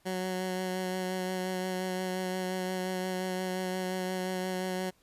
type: tone with vibrato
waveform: 15% pulse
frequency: 185 Hz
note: F#3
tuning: in tune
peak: -25 dBFS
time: 0.05-4.91 s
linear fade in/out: 20 ms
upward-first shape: sine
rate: 5.7 Hz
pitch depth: 15 cents each way
effects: pink hiss -67 dBFS RMS until 5.02 s + resampled to 32000 Hz